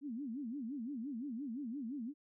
sine tone with vibrato, 255.1 Hz, C4, 44 cents flat, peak -39 dBFS, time 0.01-2.14 s, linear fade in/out 50 ms, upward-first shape sine, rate 5.8 Hz, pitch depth 260 cents each way, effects none

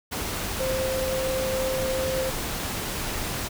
sine tone in noise, 523.3 Hz, C5, in tune, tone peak -25 dBFS, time 0.59-2.31 s, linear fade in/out 20 ms, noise pink, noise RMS -30 dBFS, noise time 0.11-3.49 s, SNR +2 dB, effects none

